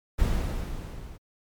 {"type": "noise with level ramp", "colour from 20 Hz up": "brown", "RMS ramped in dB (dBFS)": [-23, -42], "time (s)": [0.18, 1.18], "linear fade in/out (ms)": 20, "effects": ["MP3 96 kbps"]}